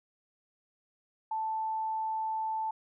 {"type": "tone", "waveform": "sine", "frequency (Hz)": 880, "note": "A5", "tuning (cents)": 0, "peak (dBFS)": -30, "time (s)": [1.31, 2.71], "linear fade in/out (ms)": 5, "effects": []}